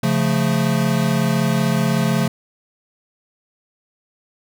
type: chord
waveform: square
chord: Db augmented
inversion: none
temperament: equal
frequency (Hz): 138.59 / 174.61 / 220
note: Db3 / F3 / A3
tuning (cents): 0 / 0 / 0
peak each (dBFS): -21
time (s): 0.03-2.28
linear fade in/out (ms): 5
effects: none